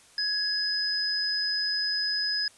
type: tone pair together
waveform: sine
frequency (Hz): 1676 / 5038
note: G#6 / D#8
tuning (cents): +15 / +21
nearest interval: octave + perfect fifth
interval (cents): 1906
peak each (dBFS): -32 / -26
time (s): 0.18-2.48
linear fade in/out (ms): 2
effects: white hiss -56 dBFS RMS until 2.57 s + resampled to 24000 Hz